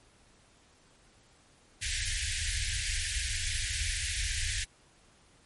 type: band-stop noise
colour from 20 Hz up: pink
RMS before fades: -32 dBFS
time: 1.81-4.65 s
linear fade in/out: 20 ms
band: 100 to 1600 Hz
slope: 96 dB/octave
effects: pink hiss -62 dBFS RMS until 5.45 s + MP3 48 kbps